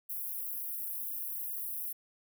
white high-pass noise, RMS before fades -38 dBFS, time 0.09-1.93 s, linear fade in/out 10 ms, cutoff 11000 Hz, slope 48 dB/octave, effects none

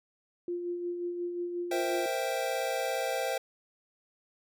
sine tone with tremolo, 350.1 Hz, F4, 4 cents sharp, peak -30 dBFS, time 0.48-2.06 s, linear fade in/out 2 ms, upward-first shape sine, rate 5.6 Hz, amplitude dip 40%
square chord, C dominant seventh, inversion third, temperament equal, 466.2 / 523.3 / 659.3 / 784 Hz, Bb4 / C5 / E5 / G5, 0 / 0 / 0 / 0 cents, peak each -39 / -34 / -36 / -36 dBFS, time 1.71-3.38 s, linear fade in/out 5 ms
effects none

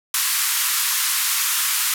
white band-pass noise, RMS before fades -21 dBFS, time 0.14-1.94 s, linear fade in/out 2 ms, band 1000 to 15000 Hz, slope 48 dB/octave, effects none

